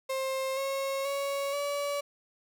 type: tone with pitch steps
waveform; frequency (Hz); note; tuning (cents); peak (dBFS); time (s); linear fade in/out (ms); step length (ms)
35% pulse; 530 / 543.6 / 557.6 / 572; C5 / C#5 / C#5 / D5; +22 / -34 / +10 / -46; -28; 0.09-2.01; 10; 480
effects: none